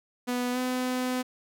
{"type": "tone with pitch glide", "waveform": "sawtooth", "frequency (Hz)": [246.9, 253.1], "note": ["B3", "B3"], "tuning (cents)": [0, 43], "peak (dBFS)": -23, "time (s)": [0.27, 1.23], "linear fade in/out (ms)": 20, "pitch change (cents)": 43, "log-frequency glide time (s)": [0.52, 0.58], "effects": []}